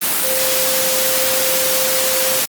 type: tone in noise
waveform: sine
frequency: 522 Hz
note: C5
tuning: 4 cents flat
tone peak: -21 dBFS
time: 0.23-2.41 s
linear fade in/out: 20 ms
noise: white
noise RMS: -17 dBFS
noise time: 0.01-2.46 s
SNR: -7 dB
effects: high-pass 150 Hz 12 dB/octave + Opus 32 kbps